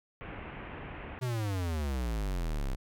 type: low-pass noise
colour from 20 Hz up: pink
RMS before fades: -43 dBFS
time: 0.21-1.19 s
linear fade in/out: 0 ms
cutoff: 2800 Hz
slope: 48 dB/octave
type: exponential sweep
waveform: square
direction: down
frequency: 130.81 to 30.94 Hz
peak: -31 dBFS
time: 1.21-2.76 s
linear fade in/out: 20 ms
effects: none